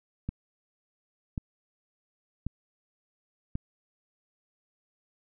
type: click train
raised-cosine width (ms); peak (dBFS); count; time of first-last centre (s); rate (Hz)
5; -19; 4; 0.29-3.554; 0.919
effects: none